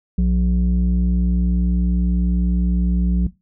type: tone pair together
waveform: sine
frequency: 60.1 / 180.1 Hz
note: B1 / F#3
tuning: -46 / -46 cents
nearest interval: octave + perfect fifth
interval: 1900 cents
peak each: -15 dBFS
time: 0.18-3.27 s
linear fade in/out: 5 ms
effects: noise-tail reverb RT60 0.2 s tail -17 dB re dry + tanh soft clip ceiling -11 dBFS